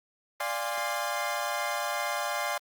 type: chord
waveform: 25% pulse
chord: D half-diminished seventh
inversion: none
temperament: equal with one note detuned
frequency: 587.3 / 698.5 / 817.8 / 1046.5 Hz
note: D5 / F5 / Ab5 / C6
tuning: 0 / 0 / -27 / 0 cents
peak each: -31 dBFS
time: 0.4-2.58 s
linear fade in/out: 5 ms
effects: Opus 32 kbps